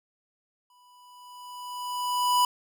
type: tone with exponential growth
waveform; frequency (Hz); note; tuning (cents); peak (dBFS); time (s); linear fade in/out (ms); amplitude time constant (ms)
square; 987.8; B5; 0; -19; 0.7-2.45; 2; 380
effects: none